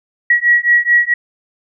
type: beating tone pair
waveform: sine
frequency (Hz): 1915 / 1919.6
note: A#6 / B6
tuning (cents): +46 / -50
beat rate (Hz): 4.6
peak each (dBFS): -12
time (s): 0.3-1.14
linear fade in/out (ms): 5
effects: none